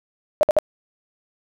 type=tone bursts; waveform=sine; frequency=608 Hz; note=D#5; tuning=40 cents flat; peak=-11 dBFS; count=3; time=0.41-0.587 s; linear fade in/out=0 ms; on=21 ms; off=57 ms; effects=none